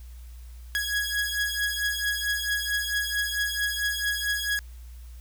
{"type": "beating tone pair", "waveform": "sawtooth", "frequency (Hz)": [1661.2, 1665.7], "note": ["G#6", "G#6"], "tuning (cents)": [0, 5], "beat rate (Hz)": 4.5, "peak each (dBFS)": -25, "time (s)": [0.75, 4.59], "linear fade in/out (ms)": 0, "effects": ["added 60 Hz sine -40 dBFS peak until 5.2 s", "white hiss -58 dBFS RMS until 5.2 s"]}